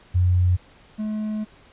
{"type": "tone pair in turn", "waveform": ["sine", "triangle"], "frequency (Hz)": [90, 214.1], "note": ["F#2", "A3"], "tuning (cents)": [-47, -47], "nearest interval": "octave + minor third", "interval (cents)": 1500, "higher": "second", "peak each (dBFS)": [-15, -22], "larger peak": "first", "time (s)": [[0.14, 0.57], [0.98, 1.45]], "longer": "second", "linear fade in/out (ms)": 20, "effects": ["pink hiss -52 dBFS RMS until 1.72 s", "resampled to 8000 Hz"]}